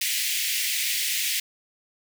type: high-pass noise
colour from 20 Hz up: pink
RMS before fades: -26 dBFS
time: 0.01-1.4 s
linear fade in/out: 5 ms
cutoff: 2000 Hz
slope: 48 dB/octave
effects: none